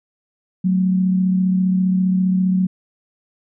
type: tone pair together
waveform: sine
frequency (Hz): 185 / 220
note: F#3 / A3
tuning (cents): 0 / 0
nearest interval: minor third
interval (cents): 300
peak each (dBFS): -14 / -26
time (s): 0.64-2.67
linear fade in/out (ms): 10
effects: none